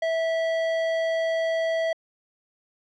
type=tone; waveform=square; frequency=654 Hz; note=E5; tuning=14 cents flat; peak=-23 dBFS; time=0.02-1.93 s; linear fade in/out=5 ms; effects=low-pass 3000 Hz 12 dB/octave